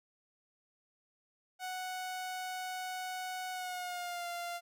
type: tone with pitch glide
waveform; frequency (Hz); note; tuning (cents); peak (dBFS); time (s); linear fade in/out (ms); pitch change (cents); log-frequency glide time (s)
sawtooth; 740 to 694.4; F#5 to F5; 0 to -10; -34; 1.59-4.61; 50; -110; 3.52-4.27
effects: none